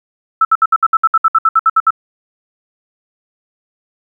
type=tone bursts; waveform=sine; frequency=1318.5 Hz; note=E6; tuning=in tune; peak=-6 dBFS; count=15; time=0.41-1.906 s; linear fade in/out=5 ms; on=40 ms; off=64 ms; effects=8-bit